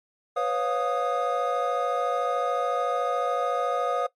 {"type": "tone cluster", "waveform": "triangle", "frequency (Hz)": [498.2, 552, 708, 1243], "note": ["B4", "C#5", "F5", "D#6"], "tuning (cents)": [15, -7, 23, -2], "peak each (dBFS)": -27, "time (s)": [0.36, 4.07], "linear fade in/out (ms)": 10, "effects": ["noise-tail reverb RT60 0.1 s tail -18 dB re dry", "MP3 64 kbps"]}